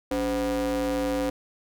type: ring-modulated tone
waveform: square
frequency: 115.2 Hz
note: A#2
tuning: 20 cents flat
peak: -22 dBFS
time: 0.11-1.3 s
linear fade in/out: 5 ms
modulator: 400 Hz
effects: none